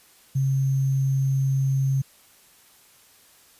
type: tone with sample-and-hold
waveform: sine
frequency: 134.7 Hz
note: C#3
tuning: 49 cents flat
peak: -19 dBFS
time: 0.35-2.02 s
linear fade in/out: 10 ms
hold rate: 6300 Hz
effects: white hiss -55 dBFS RMS until 3.59 s + resampled to 32000 Hz